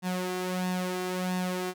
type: tone with flanger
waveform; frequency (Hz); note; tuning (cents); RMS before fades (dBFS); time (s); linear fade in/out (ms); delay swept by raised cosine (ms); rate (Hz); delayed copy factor
sawtooth; 182.7; F#3; -22; -31; 0.02-1.74; 50; 1.1 to 2.6; 1.5; +0.6
effects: none